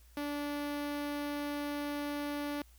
sawtooth tone with notch filter, 290.4 Hz, D4, 19 cents flat, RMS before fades -37 dBFS, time 0.17-2.62 s, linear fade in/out 2 ms, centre 7400 Hz, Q 1.4, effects added 59 Hz sine -57 dBFS peak until 2.78 s + white hiss -66 dBFS RMS until 2.78 s

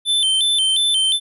square tone with vibrato, 3309 Hz, G#7, 7 cents flat, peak -15 dBFS, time 0.05-1.2 s, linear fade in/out 50 ms, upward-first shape square, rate 2.8 Hz, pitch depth 110 cents each way, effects resampled to 32000 Hz

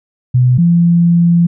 sine tone pair in turn, 125.5 / 171.16 Hz, B2 / F3, +28 / -35 cents, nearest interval perfect fourth, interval 537 cents, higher second, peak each -6 dBFS, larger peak neither, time 0.34-0.58 / 0.58-1.47 s, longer second, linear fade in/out 10 ms, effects none

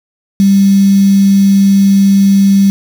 sine tone with quantisation, 196.8 Hz, G3, 7 cents sharp, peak -4 dBFS, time 0.4-2.7 s, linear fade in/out 0 ms, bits 4, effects none

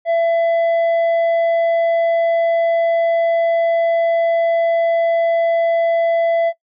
sine tone with tanh clipping, 670 Hz, E5, 28 cents sharp, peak -14 dBFS, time 0.05-6.53 s, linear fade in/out 50 ms, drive 5 dB, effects noise-tail reverb RT60 0.1 s tail -19 dB re dry

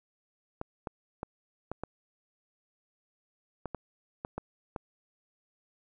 clicks, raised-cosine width 1 ms, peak -21 dBFS, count 10, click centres 0.614 / 0.872 / 1.231 / 1.716 / 1.836 / 3.657 / 3.747 / 4.249 / 4.38 / 4.762 s, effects none

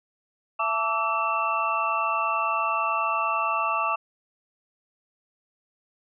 sine tone cluster, 668 / 881 / 1152 / 1312 / 2683 Hz, E5 / A5 / D6 / E6 / E7, +23 / +2 / -34 / -9 / +30 cents, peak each -32 / -30 / -25 / -31 / -31 dBFS, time 0.59-3.96 s, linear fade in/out 10 ms, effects none

